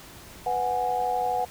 sine tone cluster, 496 / 737 / 829 Hz, B4 / F#5 / G#5, +7 / -7 / -3 cents, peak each -31 / -25 / -30 dBFS, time 0.46-1.45 s, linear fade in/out 5 ms, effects pink hiss -46 dBFS RMS until 1.5 s

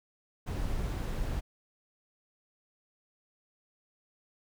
brown noise, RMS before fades -33 dBFS, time 0.46-1.41 s, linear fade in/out 20 ms, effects none

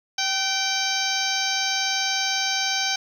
harmonic tone with a mistuned harmonic, 779 Hz, G5, 11 cents flat, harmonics 1 / 2 / 3 / 4 / 5 / 6 / 7 / 8, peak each -30 / -30 / -30 / -30 / -30 / -30 / -30 / -30 dBFS, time 0.18-2.96 s, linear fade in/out 5 ms, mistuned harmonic 2, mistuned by -34 cents, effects 8-bit

